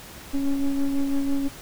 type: ring-modulated tone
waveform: triangle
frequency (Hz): 140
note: C#3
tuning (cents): +18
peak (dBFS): -15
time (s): 0.33-1.49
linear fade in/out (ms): 20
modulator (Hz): 137
effects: pink hiss -42 dBFS RMS until 1.61 s